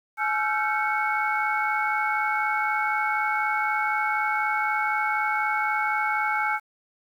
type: tone cluster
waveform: sine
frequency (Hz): 850 / 1336 / 1400 / 1553 / 2209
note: G#5 / E6 / F6 / G6 / C#7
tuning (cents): +40 / +23 / +4 / -17 / -7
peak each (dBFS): -26 / -29 / -33 / -29 / -28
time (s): 0.17-6.6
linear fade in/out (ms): 50
effects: tanh soft clip ceiling -11 dBFS + 9-bit